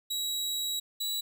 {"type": "tone pair in turn", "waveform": "sawtooth", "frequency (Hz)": [3874, 3921], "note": ["B7", "B7"], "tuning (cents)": [-34, -13], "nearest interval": "unison", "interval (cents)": 21, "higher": "second", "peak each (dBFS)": -27, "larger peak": "neither", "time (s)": [[0.1, 0.8], [1, 1.21]], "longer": "first", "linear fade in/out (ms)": 10, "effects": []}